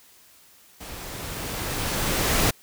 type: noise with level ramp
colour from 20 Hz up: pink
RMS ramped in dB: -39 to -20 dBFS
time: 0.8-2.51 s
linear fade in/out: 10 ms
effects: white hiss -54 dBFS RMS until 2.62 s